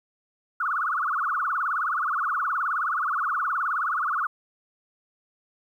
sine tone with vibrato, 1275 Hz, D#6, 42 cents sharp, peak -23 dBFS, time 0.6-4.27 s, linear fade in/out 5 ms, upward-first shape triangle, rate 19 Hz, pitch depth 300 cents each way, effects 10-bit

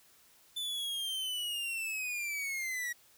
45% pulse linear sweep, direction down, 3520 to 1901 Hz, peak -34 dBFS, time 0.56-2.93 s, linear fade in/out 10 ms, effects white hiss -63 dBFS RMS until 3.17 s

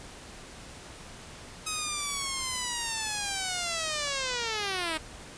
5% pulse linear sweep, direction down, 1272 to 307.6 Hz, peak -18 dBFS, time 1.66-4.98 s, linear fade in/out 10 ms, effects pink hiss -46 dBFS RMS until 5.37 s + resampled to 22050 Hz

